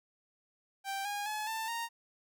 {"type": "tone with pitch steps", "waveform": "sawtooth", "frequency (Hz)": [784, 817.8, 853, 889.7, 928], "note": ["G5", "G#5", "G#5", "A5", "A#5"], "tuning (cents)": [0, -27, 46, 19, -8], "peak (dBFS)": -31, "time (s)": [0.84, 1.89], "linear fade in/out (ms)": 50, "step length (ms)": 210, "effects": []}